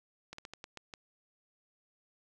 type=slowing click train; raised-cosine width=0.2 ms; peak=-27 dBFS; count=7; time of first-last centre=0.33-0.938 s; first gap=54 ms; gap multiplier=1.25; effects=none